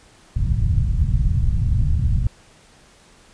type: low-pass noise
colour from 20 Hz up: pink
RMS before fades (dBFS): -18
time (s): 0.36-2.27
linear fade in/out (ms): 2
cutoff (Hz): 130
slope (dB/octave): 24
effects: pink hiss -51 dBFS RMS until 3.33 s + resampled to 22050 Hz